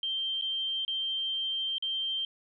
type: tone with dropouts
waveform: sine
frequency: 3147 Hz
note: G7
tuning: 6 cents sharp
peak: -29 dBFS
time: 0.03-2.25 s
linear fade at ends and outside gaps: 2 ms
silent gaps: 0.413-0.421 / 0.85-0.879 / 1.783-1.824 s
effects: none